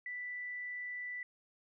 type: tone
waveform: sine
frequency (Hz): 1977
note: B6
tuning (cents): +1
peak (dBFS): -39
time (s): 0.06-1.23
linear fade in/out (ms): 2
effects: none